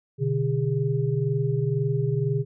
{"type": "tone cluster", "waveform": "sine", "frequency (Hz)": [125.7, 147.7, 407.3], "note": ["B2", "D3", "G#4"], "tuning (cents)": [31, 10, -34], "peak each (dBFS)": [-25, -25, -28], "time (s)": [0.18, 2.45], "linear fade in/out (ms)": 50, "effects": []}